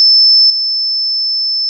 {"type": "tone with level steps", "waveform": "sine", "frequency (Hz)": 5274, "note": "E8", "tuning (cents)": 0, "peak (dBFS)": [-4, -12], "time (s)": [0, 1.69], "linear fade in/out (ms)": 0, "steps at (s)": 0.5, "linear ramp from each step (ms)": 2, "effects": []}